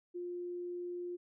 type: tone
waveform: sine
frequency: 353 Hz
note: F4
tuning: 19 cents sharp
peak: -38 dBFS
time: 0.14-1.17 s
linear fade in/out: 20 ms
effects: none